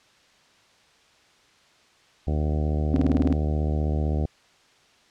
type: harmonic tone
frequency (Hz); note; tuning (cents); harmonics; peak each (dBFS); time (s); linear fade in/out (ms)
75.7; D#2; -47; 1 / 2 / 3 / 4 / 5 / 6 / 7 / 8 / 9 / 10; -23 / -29 / -33 / -35 / -37 / -39 / -40 / -41 / -42 / -43; 2.27-4.26; 5
type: tone bursts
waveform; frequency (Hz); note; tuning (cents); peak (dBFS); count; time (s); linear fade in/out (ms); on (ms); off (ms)
sine; 265.9; C4; +28; -17; 8; 2.94-3.326; 0; 22; 30
effects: white hiss -58 dBFS RMS until 5.1 s + low-pass 5000 Hz 12 dB/octave